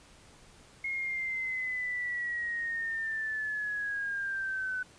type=linear sweep; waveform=sine; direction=down; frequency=2159 to 1500 Hz; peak=-31 dBFS; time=0.84-4.83 s; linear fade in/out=5 ms; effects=pink hiss -57 dBFS RMS until 4.98 s + resampled to 22050 Hz